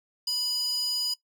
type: tone with high-pass filter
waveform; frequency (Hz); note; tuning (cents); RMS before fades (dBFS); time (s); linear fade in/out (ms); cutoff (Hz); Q
square; 987.8; B5; 0; -28; 0.27-1.14; 5; 4800; 5.5
effects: noise-tail reverb RT60 0.1 s tail -17 dB re dry